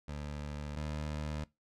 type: tone pair in turn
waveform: 20% pulse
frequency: 73.5 / 75.61 Hz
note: D2 / D#2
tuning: +2 / -49 cents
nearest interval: unison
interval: 49 cents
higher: second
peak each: -34 / -31 dBFS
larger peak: second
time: 0.08-0.76 / 0.76-1.44 s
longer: neither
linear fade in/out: 5 ms
effects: noise-tail reverb RT60 0.2 s tail -20 dB re dry + low-pass 7000 Hz 12 dB/octave